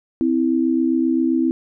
sine tone pair together, 258.9 / 326.5 Hz, C4 / E4, -18 / -17 cents, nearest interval major third, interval 401 cents, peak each -18 dBFS, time 0.21-1.51 s, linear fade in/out 0 ms, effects none

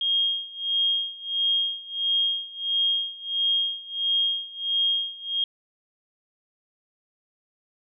sine tone with tremolo, 3244 Hz, G#7, 41 cents flat, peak -19 dBFS, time 0.01-5.44 s, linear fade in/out 2 ms, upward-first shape sine, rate 1.5 Hz, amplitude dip 90%, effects none

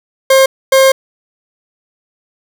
40% pulse tone bursts at uneven times, 533 Hz, C5, 32 cents sharp, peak -4 dBFS, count 2, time 0.3-0.46 / 0.72-0.92 s, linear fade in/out 5 ms, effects none

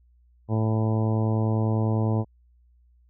harmonic tone, 110 Hz, A2, in tune, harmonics 1 / 2 / 3 / 4 / 5 / 6 / 7 / 8 / 9, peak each -22 / -28 / -32 / -34 / -36 / -38 / -39 / -40 / -41 dBFS, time 0.48-2.25 s, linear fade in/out 50 ms, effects added 60 Hz sine -56 dBFS peak until 3.09 s

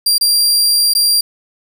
sawtooth tone with dropouts, 4751 Hz, D8, 19 cents sharp, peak -7 dBFS, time 0.06-1.21 s, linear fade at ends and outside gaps 5 ms, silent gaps 0.182-0.21 / 0.937-0.95 s, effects none

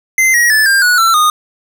square tone with pitch steps, 2071 / 1899.1 / 1741.5 / 1597 / 1464.4 / 1342.9 / 1231.4 Hz, C7 / A#6 / A6 / G6 / F#6 / E6 / D#6, -18 / +32 / -18 / +32 / -18 / +32 / -18 cents, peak -8 dBFS, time 0.18-1.3 s, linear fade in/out 2 ms, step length 160 ms, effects none

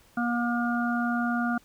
harmonic tone, 238.5 Hz, A#3, 40 cents sharp, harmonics 1 / 3 / 5 / 6, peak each -26 / -32 / -36 / -31 dBFS, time 0.17-1.58 s, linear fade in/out 5 ms, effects pink hiss -59 dBFS RMS until 1.64 s

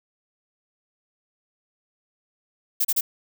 violet noise bursts, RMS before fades -21 dBFS, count 3, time 2.8-3.01 s, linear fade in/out 10 ms, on 48 ms, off 33 ms, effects none

